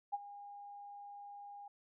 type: tone with ADSR envelope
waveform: sine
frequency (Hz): 812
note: G#5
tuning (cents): -39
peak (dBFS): -32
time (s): 0.12-1.68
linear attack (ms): 21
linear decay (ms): 30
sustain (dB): -16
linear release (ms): 4
effects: none